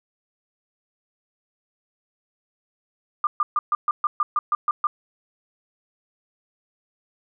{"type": "tone bursts", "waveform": "sine", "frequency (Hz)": 1199, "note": "D6", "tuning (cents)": 36, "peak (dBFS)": -17, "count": 11, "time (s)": [3.24, 4.87], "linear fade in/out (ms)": 2, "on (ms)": 30, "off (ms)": 130, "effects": []}